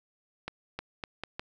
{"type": "accelerating click train", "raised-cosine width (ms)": 0.3, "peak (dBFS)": -19, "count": 5, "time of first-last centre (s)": [0.48, 1.395], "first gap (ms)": 310, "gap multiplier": 0.8, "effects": []}